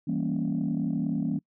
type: chord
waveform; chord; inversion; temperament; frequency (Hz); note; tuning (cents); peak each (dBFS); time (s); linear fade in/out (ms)
sine; E diminished seventh; none; equal; 164.81 / 196 / 233.1 / 277.2; E3 / G3 / Bb3 / Db4; 0 / 0 / 0 / 0; -30 / -31 / -29 / -30; 0.07-1.39; 10
effects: noise-tail reverb RT60 0.1 s tail -26 dB re dry + tanh soft clip ceiling -19 dBFS